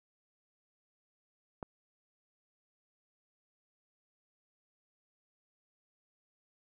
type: click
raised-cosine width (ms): 1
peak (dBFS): -25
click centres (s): 1.628
effects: none